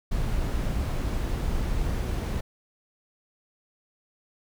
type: noise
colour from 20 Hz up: brown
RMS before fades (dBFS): -27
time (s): 0.11-2.41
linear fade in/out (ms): 10
effects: none